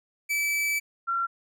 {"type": "tone pair in turn", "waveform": ["45% pulse", "sine"], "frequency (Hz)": [2307, 1366.9], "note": ["D7", "F6"], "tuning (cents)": [-31, -38], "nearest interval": "major sixth", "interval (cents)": 907, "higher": "first", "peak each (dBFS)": -24, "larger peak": "neither", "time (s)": [[0.29, 0.8], [1.07, 1.27]], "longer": "first", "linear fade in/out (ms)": 20, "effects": []}